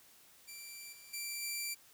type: tone with level steps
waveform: 10% pulse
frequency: 2349 Hz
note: D7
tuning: in tune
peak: -38 / -45 / -30 / -28 dBFS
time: 0.47-1.75 s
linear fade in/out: 20 ms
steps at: 0.92 / 1.13 / 1.42 s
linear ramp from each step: 10 ms
effects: white hiss -62 dBFS RMS until 1.93 s